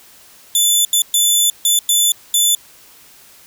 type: tone bursts at uneven times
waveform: 15% pulse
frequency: 3500 Hz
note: A7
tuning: 10 cents flat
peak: -4 dBFS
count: 6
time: 0.55-0.85 / 0.93-1.02 / 1.14-1.5 / 1.65-1.79 / 1.89-2.12 / 2.34-2.55 s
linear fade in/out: 2 ms
effects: white hiss -45 dBFS RMS until 3.46 s